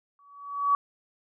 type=tone with exponential growth; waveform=sine; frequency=1136 Hz; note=C#6; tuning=42 cents sharp; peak=-17 dBFS; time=0.19-0.75 s; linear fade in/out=1 ms; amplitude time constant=120 ms; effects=none